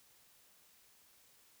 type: silence
effects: white hiss -66 dBFS RMS until 1.6 s